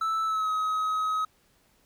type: tone with pitch glide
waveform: triangle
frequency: 1316 to 1270.4 Hz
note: E6 to D#6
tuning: -3 to +36 cents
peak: -23 dBFS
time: 0.01-1.25 s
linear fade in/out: 5 ms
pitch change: -61 cents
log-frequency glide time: 0.25-0.5 s
effects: pink hiss -65 dBFS RMS until 1.85 s